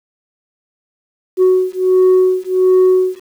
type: beating tone pair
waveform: sine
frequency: 370 / 371.4 Hz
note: F#4 / F#4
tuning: 0 / +7 cents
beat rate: 1.4 Hz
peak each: -10 dBFS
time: 1.37-3.2 s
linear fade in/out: 50 ms
effects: tanh soft clip ceiling -5 dBFS + 7-bit